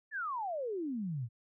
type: exponential sweep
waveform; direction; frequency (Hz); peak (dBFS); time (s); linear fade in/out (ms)
sine; down; 1804 to 107.9; -34; 0.11-1.29; 50
effects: none